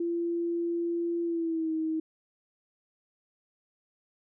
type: tone with pitch glide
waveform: sine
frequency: 340.8 to 318 Hz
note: F4 to D#4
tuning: -42 to +38 cents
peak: -27 dBFS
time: 0-2 s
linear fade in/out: 5 ms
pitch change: -120 cents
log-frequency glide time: 1.23-1.72 s
effects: none